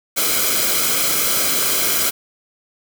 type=noise with comb filter; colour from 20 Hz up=white; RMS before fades=-18 dBFS; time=0.16-2.11 s; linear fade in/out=20 ms; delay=1.1 ms; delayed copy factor=-0.65; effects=none